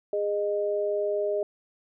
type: tone pair together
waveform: sine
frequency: 410.8 / 615.5 Hz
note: G#4 / D#5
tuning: -19 / -19 cents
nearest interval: perfect fifth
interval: 700 cents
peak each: -27 dBFS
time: 0.13-1.43 s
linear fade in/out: 2 ms
effects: none